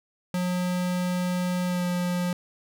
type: tone with pitch glide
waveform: square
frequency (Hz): 180 to 177.83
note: F#3 to F3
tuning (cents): -47 to +32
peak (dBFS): -25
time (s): 0.34-2.33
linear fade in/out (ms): 2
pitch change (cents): -21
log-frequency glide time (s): 1.66-1.85
effects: none